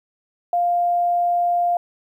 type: tone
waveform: sine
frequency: 700 Hz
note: F5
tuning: 4 cents sharp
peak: -16 dBFS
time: 0.53-1.77 s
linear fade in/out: 2 ms
effects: 9-bit